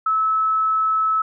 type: tone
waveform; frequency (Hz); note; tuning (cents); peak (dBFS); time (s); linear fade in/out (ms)
sine; 1300; E6; -24; -16; 0.06-1.22; 5
effects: none